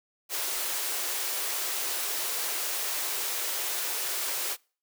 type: high-pass noise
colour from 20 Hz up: white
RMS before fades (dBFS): -31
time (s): 0.29-4.57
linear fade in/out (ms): 50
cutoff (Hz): 330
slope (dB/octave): 48
effects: noise-tail reverb RT60 0.4 s tail -26 dB re dry